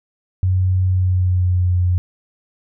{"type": "tone with pitch glide", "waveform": "sine", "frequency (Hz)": [92.7, 89.8], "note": ["F#2", "F2"], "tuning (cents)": [4, 49], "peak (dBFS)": -13, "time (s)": [0.43, 1.98], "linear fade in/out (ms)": 0, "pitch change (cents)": -55, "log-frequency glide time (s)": [0.88, 1.64], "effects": []}